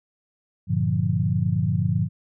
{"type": "chord", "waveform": "sine", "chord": "G minor seventh", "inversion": "none", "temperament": "equal", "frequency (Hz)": [98, 116.54, 146.83, 174.61], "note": ["G2", "Bb2", "D3", "F3"], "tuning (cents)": [0, 0, 0, 0], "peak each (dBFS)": -25, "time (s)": [0.67, 2.09], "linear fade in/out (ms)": 50, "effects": []}